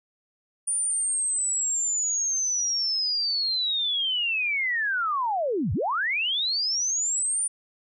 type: linear two-way sweep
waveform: sine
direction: down then up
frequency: 9397 to 73 to 9397 Hz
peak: -23 dBFS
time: 0.67-7.48 s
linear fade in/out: 10 ms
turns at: 5.73 s
effects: none